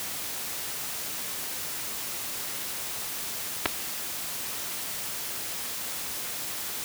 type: clicks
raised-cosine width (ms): 0.3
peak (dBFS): -6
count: 2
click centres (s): 3.657 / 3.66
effects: white hiss -34 dBFS RMS until 6.84 s + high-pass 60 Hz 12 dB/octave